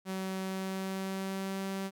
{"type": "tone with pitch glide", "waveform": "sawtooth", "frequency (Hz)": [189.6, 193.47], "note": ["F#3", "G3"], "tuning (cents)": [43, -22], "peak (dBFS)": -30, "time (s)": [0.05, 1.91], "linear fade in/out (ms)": 50, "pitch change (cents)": 35, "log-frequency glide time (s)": [0.41, 1.64], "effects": []}